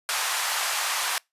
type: band-pass noise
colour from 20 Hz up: pink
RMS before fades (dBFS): -27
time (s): 0.09-1.18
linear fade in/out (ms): 0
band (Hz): 810 to 13000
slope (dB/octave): 24
effects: noise-tail reverb RT60 0.2 s tail -26 dB re dry + resampled to 32000 Hz